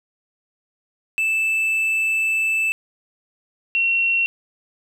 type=tone pair in turn; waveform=triangle / sine; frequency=2637 / 2727 Hz; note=E7 / F7; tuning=0 / -42 cents; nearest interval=minor second; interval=58 cents; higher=second; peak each=-16 dBFS; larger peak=neither; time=1.18-2.72 / 3.75-4.26 s; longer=first; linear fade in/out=0 ms; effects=none